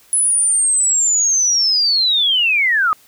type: linear sweep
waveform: sine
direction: down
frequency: 10210 to 1205 Hz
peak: -12 dBFS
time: 0.13-2.93 s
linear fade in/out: 0 ms
effects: white hiss -50 dBFS RMS until 3.07 s